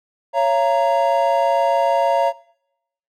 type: chord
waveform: triangle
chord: Bb minor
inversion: first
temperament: equal with one note detuned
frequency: 554.4 / 680.9 / 932.3 Hz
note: Db5 / F5 / Bb5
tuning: 0 / -44 / 0 cents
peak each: -17 dBFS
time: 0.33-2.33 s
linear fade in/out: 50 ms
effects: noise-tail reverb RT60 0.8 s tail -22 dB re dry